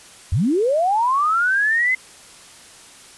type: linear sweep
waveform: sine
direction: up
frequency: 68.3 to 2073 Hz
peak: -15 dBFS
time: 0.32-1.95 s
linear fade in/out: 5 ms
effects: white hiss -44 dBFS RMS until 3.17 s + resampled to 24000 Hz